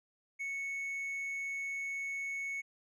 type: tone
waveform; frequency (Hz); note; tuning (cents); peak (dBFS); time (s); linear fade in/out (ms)
triangle; 2211; C#7; -5; -34; 0.39-2.62; 20
effects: resampled to 24000 Hz